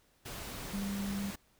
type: tone in noise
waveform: sine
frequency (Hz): 199.1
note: G3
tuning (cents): +27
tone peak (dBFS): -34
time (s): 0.73-1.31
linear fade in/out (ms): 10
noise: pink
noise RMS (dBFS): -43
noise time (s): 0.25-1.36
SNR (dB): +6
effects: pink hiss -69 dBFS RMS until 1.59 s